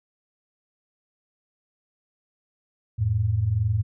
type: tone pair together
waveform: sine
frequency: 87.31 / 109.28 Hz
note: F2 / A2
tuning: 0 / -11 cents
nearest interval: major third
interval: 389 cents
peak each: -26 / -21 dBFS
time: 2.98-3.83 s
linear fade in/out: 20 ms
effects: none